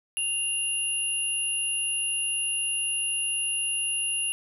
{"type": "tone pair together", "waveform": "sine", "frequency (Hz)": [2794, 10549], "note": ["F7", "E9"], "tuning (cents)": [0, 0], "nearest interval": "octave + major seventh", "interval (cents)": 2300, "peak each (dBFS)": -28, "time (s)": [0.17, 4.32], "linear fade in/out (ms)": 0, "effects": []}